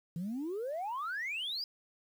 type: exponential sweep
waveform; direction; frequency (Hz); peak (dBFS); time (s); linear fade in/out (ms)
sine; up; 160.6 to 5030; -33; 0.16-1.64; 2
effects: tanh soft clip ceiling -32 dBFS + 10-bit